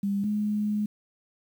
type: tone pair in turn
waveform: sine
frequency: 200 / 209.7 Hz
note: G3 / G#3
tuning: +35 / +17 cents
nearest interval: minor second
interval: 82 cents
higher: second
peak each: -24 dBFS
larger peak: neither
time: 0.03-0.24 / 0.24-0.86 s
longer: second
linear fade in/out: 5 ms
effects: 9-bit